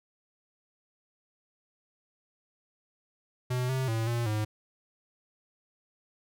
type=tone with pitch steps; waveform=square; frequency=125.6 / 131.3 / 112.7 / 118.2 / 107.1 Hz; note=B2 / C3 / A2 / A#2 / A2; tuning=+30 / +6 / +42 / +24 / -46 cents; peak=-28 dBFS; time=3.5-4.45 s; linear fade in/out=10 ms; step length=190 ms; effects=none